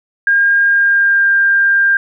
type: tone with pitch glide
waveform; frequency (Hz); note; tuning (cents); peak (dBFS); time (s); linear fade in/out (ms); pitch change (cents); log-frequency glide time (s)
sine; 1614 to 1595.5; G#6 to G6; -50 to +30; -8; 0.27-1.97; 2; -20; 0.66-1.31
effects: none

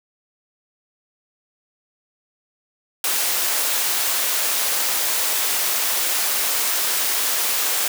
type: high-pass noise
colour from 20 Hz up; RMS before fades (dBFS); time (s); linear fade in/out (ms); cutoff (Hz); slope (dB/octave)
white; -21; 3.04-7.88; 2; 430; 12
effects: none

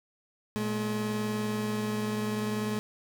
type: tone pair together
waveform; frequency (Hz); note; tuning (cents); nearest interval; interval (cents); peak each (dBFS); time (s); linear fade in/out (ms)
30% pulse; 116.54 / 212.7; A#2 / G#3; 0 / +42; minor seventh; 1042; -34 / -27; 0.56-2.79; 0
effects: none

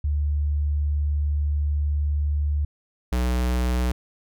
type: tone pair in turn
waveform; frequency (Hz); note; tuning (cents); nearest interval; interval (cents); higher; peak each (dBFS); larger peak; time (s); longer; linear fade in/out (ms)
sine / square; 73.42 / 61.74; D2 / B1; 0 / 0; minor third; 300; first; -20 / -21; first; 0.04-2.65 / 3.12-3.92; first; 5
effects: none

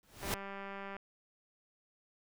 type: noise with exponential growth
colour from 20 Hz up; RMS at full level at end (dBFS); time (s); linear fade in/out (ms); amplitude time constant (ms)
pink; -32; 0.03-0.34; 1; 66
type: click train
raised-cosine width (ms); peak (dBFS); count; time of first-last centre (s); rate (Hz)
0.5; -30; 146; 0.23-0.966; 197
effects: none

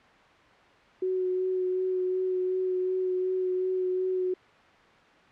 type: tone with vibrato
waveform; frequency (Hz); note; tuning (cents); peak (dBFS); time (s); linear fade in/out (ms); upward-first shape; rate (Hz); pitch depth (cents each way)
sine; 370; F#4; 0; -25; 1.02-4.34; 5; sine; 2.7; 14
effects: white hiss -55 dBFS RMS until 5.31 s + low-pass 2000 Hz 12 dB/octave

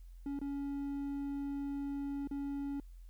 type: tone with dropouts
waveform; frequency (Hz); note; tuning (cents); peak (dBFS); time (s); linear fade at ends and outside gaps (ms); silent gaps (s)
triangle; 280.8; C#4; +22; -34; 0.26-2.8; 2; 0.391-0.414 / 2.274-2.311
effects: added 43 Hz sine -49 dBFS peak until 3.09 s + white hiss -75 dBFS RMS until 3.09 s

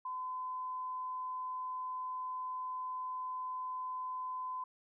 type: tone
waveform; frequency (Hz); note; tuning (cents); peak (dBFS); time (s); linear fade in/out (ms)
sine; 1018; C6; -48; -37; 0.05-4.64; 5
effects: none

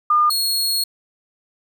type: tone pair in turn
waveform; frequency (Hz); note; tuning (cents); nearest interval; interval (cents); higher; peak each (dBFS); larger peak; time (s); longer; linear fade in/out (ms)
sine / sawtooth; 1211 / 4316; D#6 / C#8; -47 / -47; octave + minor seventh; 2200; second; -12 / -15; first; 0.1-0.3 / 0.3-0.84; second; 5
effects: 9-bit

